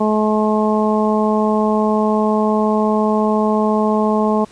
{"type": "harmonic tone", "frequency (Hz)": 214.3, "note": "A3", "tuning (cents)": -45, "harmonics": [1, 2, 3, 4, 5], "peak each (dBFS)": [-16, -19, -21, -22, -23], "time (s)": [0, 4.45], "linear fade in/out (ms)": 10, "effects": ["pink hiss -46 dBFS RMS until 4.51 s", "resampled to 22050 Hz"]}